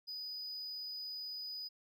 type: tone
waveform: triangle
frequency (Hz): 4969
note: D#8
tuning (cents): -3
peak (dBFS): -40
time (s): 0.07-1.69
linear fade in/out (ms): 20
effects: none